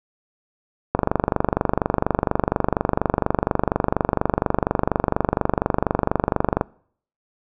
click train, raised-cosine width 1 ms, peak -3 dBFS, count 138, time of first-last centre 0.95-6.611 s, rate 24.2 Hz, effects noise-tail reverb RT60 0.6 s tail -24 dB re dry

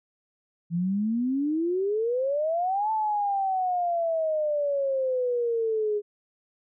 sine exponential two-way sweep, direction up then down, 164.81 to 883 to 411 Hz, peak -23 dBFS, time 0.7-6.02 s, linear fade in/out 50 ms, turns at 2.91 s, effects none

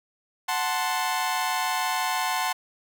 sawtooth chord, F# diminished, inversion none, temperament equal, 740 / 880 / 1046.5 Hz, F#5 / A5 / C6, 0 / 0 / 0 cents, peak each -25 dBFS, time 0.48-2.53 s, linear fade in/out 10 ms, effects none

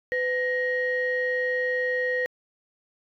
sine tone pair together, 502.9 / 1879 Hz, B4 / A#6, +31 / +13 cents, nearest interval octave + major seventh, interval 2282 cents, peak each -25 dBFS, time 0.12-2.26 s, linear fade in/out 0 ms, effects tanh soft clip ceiling -17 dBFS

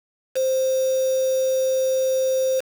sine tone with quantisation, 523.3 Hz, C5, in tune, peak -18 dBFS, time 0.35-2.61 s, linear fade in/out 20 ms, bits 5, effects none

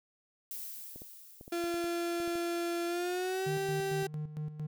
violet noise with exponential decay, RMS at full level -40 dBFS, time 0.51-2.77 s, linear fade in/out 1 ms, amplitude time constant 490 ms
clicks, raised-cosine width 2 ms, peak -35 dBFS, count 10, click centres 0.96 / 1.019 / 1.411 / 1.479 / 1.64 / 1.742 / 1.842 / 2.202 / 2.277 / 2.355 s
35% pulse tone with pitch glide, 342.7 to 389.1 Hz, F4 to G4, -33 to -13 cents, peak -30 dBFS, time 1.52-4.07 s, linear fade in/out 5 ms, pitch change +220 cents, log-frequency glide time 2.87-3.54 s
triangle tone with tremolo, 152.1 Hz, D#3, 39 cents flat, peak -32 dBFS, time 3.46-4.67 s, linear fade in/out 10 ms, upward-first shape square, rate 4.4 Hz, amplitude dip 65%
effects none

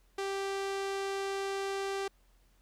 sawtooth tone with low-pass filter, 392 Hz, G4, in tune, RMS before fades -35 dBFS, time 0.18-2.08 s, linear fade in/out 5 ms, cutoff 8100 Hz, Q 0.71, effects added 43 Hz sine -64 dBFS peak until 2.61 s + pink hiss -71 dBFS RMS until 2.61 s

